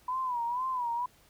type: tone with vibrato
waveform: sine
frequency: 987.8 Hz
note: B5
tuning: in tune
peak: -29 dBFS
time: 0.08-1.06 s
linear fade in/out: 5 ms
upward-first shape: sine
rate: 2.1 Hz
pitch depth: 100 cents each way
effects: pink hiss -62 dBFS RMS until 1.29 s